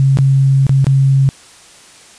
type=tone with dropouts; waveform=sine; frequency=135.6 Hz; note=C#3; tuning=38 cents flat; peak=-7 dBFS; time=0-1.29 s; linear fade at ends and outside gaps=0 ms; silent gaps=0.172-0.187 / 0.667-0.694 / 0.844-0.868 s; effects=white hiss -41 dBFS RMS until 2.18 s + resampled to 22050 Hz